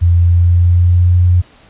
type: tone with pitch glide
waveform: sine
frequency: 86.2 to 88.93 Hz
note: F2 to F2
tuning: -22 to +32 cents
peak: -6 dBFS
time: 0.01-1.42 s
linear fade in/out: 20 ms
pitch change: +54 cents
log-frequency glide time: 0.14-1.19 s
effects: pink hiss -45 dBFS RMS until 1.69 s + resampled to 8000 Hz